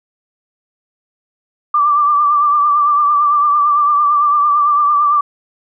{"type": "tone with vibrato", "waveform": "sine", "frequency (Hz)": 1174.7, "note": "D6", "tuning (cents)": 0, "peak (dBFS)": -9, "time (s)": [1.74, 5.21], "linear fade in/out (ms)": 5, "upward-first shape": "triangle", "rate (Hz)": 8.9, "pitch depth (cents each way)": 50, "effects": []}